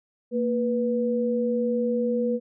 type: tone pair together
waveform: sine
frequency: 230.9 / 489.3 Hz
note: A#3 / B4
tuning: -16 / -16 cents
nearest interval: octave + minor second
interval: 1300 cents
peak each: -25 / -24 dBFS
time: 0.31-2.4 s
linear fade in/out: 50 ms
effects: none